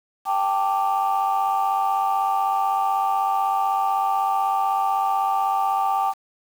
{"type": "chord", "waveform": "sine", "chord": "G suspended second", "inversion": "none", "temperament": "equal", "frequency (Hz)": [784, 880, 1174.7], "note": ["G5", "A5", "D6"], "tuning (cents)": [0, 0, 0], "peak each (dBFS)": [-20, -24, -24], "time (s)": [0.25, 6.14], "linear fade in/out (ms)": 50, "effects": ["tanh soft clip ceiling -13 dBFS", "7-bit"]}